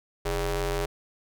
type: ring-modulated tone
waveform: sawtooth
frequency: 184 Hz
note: F#3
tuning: 9 cents flat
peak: -19 dBFS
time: 0.25-0.86 s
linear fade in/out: 10 ms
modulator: 227 Hz
effects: none